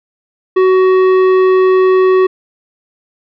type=tone with tanh clipping; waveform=triangle; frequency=374.1 Hz; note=F#4; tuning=19 cents sharp; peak=-8 dBFS; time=0.56-2.27 s; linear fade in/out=10 ms; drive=16 dB; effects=none